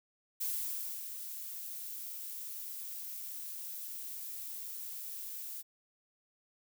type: noise with ADSR envelope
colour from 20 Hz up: violet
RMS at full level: -35 dBFS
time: 0.4-5.63 s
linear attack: 14 ms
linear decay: 620 ms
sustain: -8 dB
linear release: 28 ms
effects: none